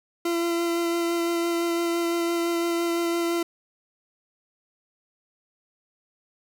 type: tone with vibrato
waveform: 40% pulse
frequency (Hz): 340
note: F4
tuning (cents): -46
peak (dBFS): -22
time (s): 0.25-3.43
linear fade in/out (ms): 5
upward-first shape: sine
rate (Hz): 5.9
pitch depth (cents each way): 12
effects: none